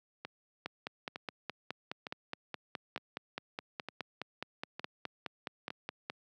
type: two click trains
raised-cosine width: 0.3 ms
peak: -24 / -21 dBFS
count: 7 / 27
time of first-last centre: 0.25-5.705 / 0.66-6.099 s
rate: 1.1 / 4.78 Hz
effects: high-pass 150 Hz 12 dB/octave